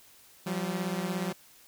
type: beating tone pair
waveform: sawtooth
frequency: 174.61 / 191.61 Hz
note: F3 / G3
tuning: 0 / -39 cents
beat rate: 17 Hz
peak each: -29 dBFS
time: 0.46-1.33 s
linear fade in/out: 10 ms
effects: white hiss -57 dBFS RMS until 1.67 s